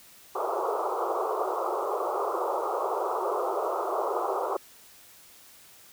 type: band-pass noise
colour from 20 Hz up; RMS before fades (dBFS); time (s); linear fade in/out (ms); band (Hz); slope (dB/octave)
pink; -29; 0.35-4.57; 5; 360 to 1300; 96
effects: white hiss -53 dBFS RMS until 5.92 s